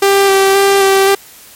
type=tone with vibrato; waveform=sawtooth; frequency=392 Hz; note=G4; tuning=in tune; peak=-3 dBFS; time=0.02-1.15 s; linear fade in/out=5 ms; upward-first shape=square; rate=1.9 Hz; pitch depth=14 cents each way; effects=white hiss -38 dBFS RMS until 1.55 s + MP3 64 kbps